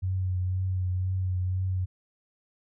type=tone with vibrato; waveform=sine; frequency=92.5 Hz; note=F#2; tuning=in tune; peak=-25 dBFS; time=0.02-1.86 s; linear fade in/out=20 ms; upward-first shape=triangle; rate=2 Hz; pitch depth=30 cents each way; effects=none